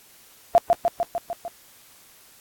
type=tone with echo; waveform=sine; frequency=688 Hz; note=F5; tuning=26 cents flat; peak=-10 dBFS; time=0.55-0.58 s; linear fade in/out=0 ms; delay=150 ms; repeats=6; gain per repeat=-3 dB; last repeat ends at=1.48 s; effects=white hiss -52 dBFS RMS until 2.4 s + AAC 64 kbps